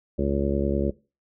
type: harmonic tone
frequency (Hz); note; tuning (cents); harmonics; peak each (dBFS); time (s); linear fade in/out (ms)
70; C#2; +18; 1 / 2 / 3 / 4 / 5 / 6 / 7 / 8; -28 / -31 / -27 / -33 / -28 / -31 / -34 / -31; 0.18-0.91; 10
effects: noise-tail reverb RT60 0.3 s tail -20 dB re dry